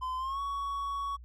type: tone with pitch glide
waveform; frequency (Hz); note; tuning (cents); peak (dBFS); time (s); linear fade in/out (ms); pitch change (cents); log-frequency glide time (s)
triangle; 1026 to 1118.9; C6 to C#6; -34 to +16; -30; 0.01-1.17; 20; +150; 0.17-0.4
effects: added 60 Hz sine -46 dBFS peak until 1.24 s